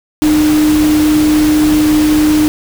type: tone in noise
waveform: sine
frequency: 304.5 Hz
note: D#4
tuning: 37 cents flat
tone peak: -7 dBFS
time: 0.22-2.48 s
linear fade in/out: 0 ms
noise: pink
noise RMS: -20 dBFS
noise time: 0.22-2.48 s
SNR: +10 dB
effects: none